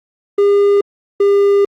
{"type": "tone pair in turn", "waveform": "triangle", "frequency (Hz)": [404.2, 401.6], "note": ["G#4", "G4"], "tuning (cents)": [-47, 42], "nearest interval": "unison", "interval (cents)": 11, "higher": "first", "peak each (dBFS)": -6, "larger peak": "neither", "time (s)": [[0.38, 0.81], [1.2, 1.65]], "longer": "second", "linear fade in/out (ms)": 5, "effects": ["Opus 24 kbps"]}